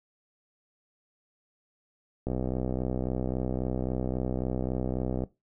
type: click train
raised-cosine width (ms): 2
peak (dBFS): -17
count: 190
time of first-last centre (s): 2.27-5.237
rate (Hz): 63.7
effects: noise-tail reverb RT60 0.2 s tail -17 dB re dry